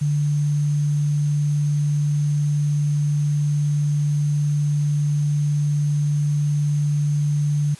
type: tone with sample-and-hold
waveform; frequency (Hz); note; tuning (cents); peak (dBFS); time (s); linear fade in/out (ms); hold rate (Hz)
sine; 146.83; D3; 0; -17; 0.01-7.75; 10; 6300
effects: white hiss -45 dBFS RMS until 7.79 s + resampled to 24000 Hz